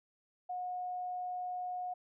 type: tone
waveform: sine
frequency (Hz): 725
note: F#5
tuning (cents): -35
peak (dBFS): -36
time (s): 0.49-1.94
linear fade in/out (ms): 10
effects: none